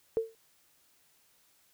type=tone with exponential decay; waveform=sine; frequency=450.2 Hz; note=A4; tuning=40 cents sharp; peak=-22 dBFS; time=0.17-0.35 s; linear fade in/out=0 ms; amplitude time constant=38 ms; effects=white hiss -67 dBFS RMS until 1.73 s